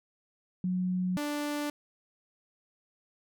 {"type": "tone pair in turn", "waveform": ["sine", "sawtooth"], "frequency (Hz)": [182.7, 293.7], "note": ["F#3", "D4"], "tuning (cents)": [-22, 0], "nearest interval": "minor sixth", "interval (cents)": 822, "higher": "second", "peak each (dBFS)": -27, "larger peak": "neither", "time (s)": [[0.64, 1.17], [1.17, 1.7]], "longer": "neither", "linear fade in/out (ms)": 2, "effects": []}